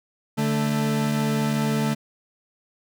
40% pulse tone pair together, 146.2 / 220.5 Hz, D3 / A3, -7 / +4 cents, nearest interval perfect fifth, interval 711 cents, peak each -24 / -22 dBFS, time 0.37-1.95 s, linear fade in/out 20 ms, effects none

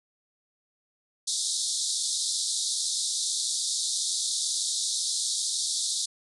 pink band-pass noise, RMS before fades -29 dBFS, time 1.27-6.06 s, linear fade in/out 10 ms, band 3600 to 10000 Hz, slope 96 dB/octave, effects none

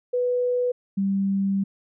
sine tone pair in turn, 493.7 / 195.92 Hz, B4 / G3, -1 / -1 cents, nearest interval octave + major third, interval 1600 cents, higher first, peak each -20 / -20 dBFS, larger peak neither, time 0.13-0.72 / 0.97-1.64 s, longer second, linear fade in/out 10 ms, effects none

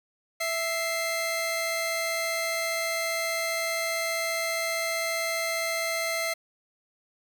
sawtooth tone pair together, 659.3 / 2093 Hz, E5 / C7, 0 / 0 cents, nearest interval octave + minor sixth, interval 2000 cents, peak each -26 / -26 dBFS, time 0.4-6.34 s, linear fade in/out 10 ms, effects none

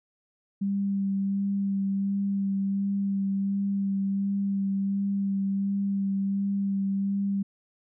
sine tone with vibrato, 197.2 Hz, G3, 11 cents sharp, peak -24 dBFS, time 0.61-7.43 s, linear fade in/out 10 ms, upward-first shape sine, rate 1.4 Hz, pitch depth 14 cents each way, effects none

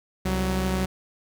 sawtooth tone pair together, 66.37 / 186.9 Hz, C2 / F#3, +25 / +18 cents, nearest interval octave + tritone, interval 1793 cents, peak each -23 / -21 dBFS, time 0.25-0.86 s, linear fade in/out 10 ms, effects none

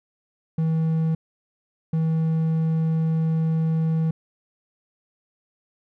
triangle tone bursts at uneven times, 160.9 Hz, E3, 42 cents flat, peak -17 dBFS, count 2, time 0.58-1.15 / 1.93-4.11 s, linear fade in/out 5 ms, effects none

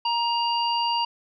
harmonic tone, 940 Hz, A#5, 14 cents sharp, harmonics 1 / 3 / 5, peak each -23 / -28 / -30 dBFS, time 0.05-1.05 s, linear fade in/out 5 ms, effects none

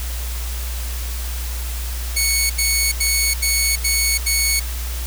10% pulse tone bursts, 2217 Hz, C#7, in tune, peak -7 dBFS, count 6, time 2.16-4.6 s, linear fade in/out 10 ms, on 340 ms, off 80 ms, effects added 60 Hz sine -23 dBFS peak until 5.06 s + white hiss -32 dBFS RMS until 5.06 s

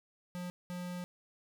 square tone bursts at uneven times, 178.3 Hz, F3, 36 cents sharp, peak -39 dBFS, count 2, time 0.35-0.5 / 0.7-1.04 s, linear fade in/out 0 ms, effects none

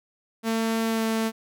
sawtooth tone with pitch glide, 225.2 to 223.1 Hz, A3 to A3, +40 to +24 cents, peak -19 dBFS, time 0.43-1.32 s, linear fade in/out 50 ms, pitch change -16 cents, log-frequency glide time 0.9-1.04 s, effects none

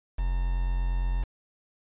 triangle tone with quantisation, 44.32 Hz, F1, 26 cents sharp, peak -22 dBFS, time 0.18-1.24 s, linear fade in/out 10 ms, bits 7, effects resampled to 8000 Hz

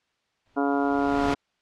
pink noise with exponential growth, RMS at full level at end -27 dBFS, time 0.46-1.34 s, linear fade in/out 0 ms, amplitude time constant 190 ms
harmonic tone, 140.9 Hz, C#3, 29 cents sharp, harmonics 2 / 3 / 4 / 5 / 6 / 7 / 8 / 9 / 10, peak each -24 / -29 / -35 / -28 / -36 / -33 / -40 / -39 / -34 dBFS, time 0.56-1.35 s, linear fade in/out 20 ms
effects white hiss -72 dBFS RMS until 1.61 s + low-pass 4000 Hz 12 dB/octave

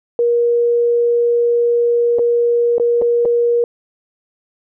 sine tone with dropouts, 474.5 Hz, A#4, 31 cents sharp, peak -11 dBFS, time 0.19-3.64 s, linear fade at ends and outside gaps 1 ms, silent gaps 2.186-2.192 / 2.782-2.798 / 3.015-3.02 / 3.251-3.255 s, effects none

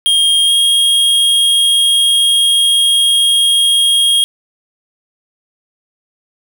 square tone pair in turn, 3231 / 3257 Hz, G#7 / G#7, -48 / -34 cents, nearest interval unison, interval 14 cents, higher second, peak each -9 dBFS, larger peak neither, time 0.06-0.48 / 0.48-4.24 s, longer second, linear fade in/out 0 ms, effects none

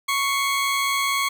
20% pulse tone pair together, 1107 / 2090 Hz, C#6 / C7, -3 / -2 cents, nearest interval major seventh, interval 1101 cents, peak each -16 / -25 dBFS, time 0.08-1.29 s, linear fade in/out 10 ms, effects none

